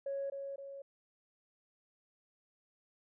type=tone with echo; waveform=sine; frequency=553 Hz; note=C#5; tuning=4 cents flat; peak=-34 dBFS; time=0.06-0.3 s; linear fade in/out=5 ms; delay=260 ms; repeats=2; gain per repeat=-5 dB; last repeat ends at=0.82 s; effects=tanh soft clip ceiling -31 dBFS